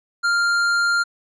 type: tone with hard clipping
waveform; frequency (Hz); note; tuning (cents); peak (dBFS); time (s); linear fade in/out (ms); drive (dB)
sine; 1396.9; F6; 0; -18; 0.23-1.04; 20; 12
effects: low-pass 8000 Hz 12 dB/octave